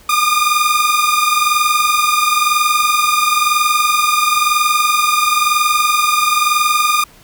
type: tone pair together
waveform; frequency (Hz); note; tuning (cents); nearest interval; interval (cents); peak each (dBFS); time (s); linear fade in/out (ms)
sawtooth; 1203 / 1224; D6 / D#6; +41 / -29; unison; 30; -11; 0.09-7.04; 5
effects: pink hiss -45 dBFS RMS until 7.23 s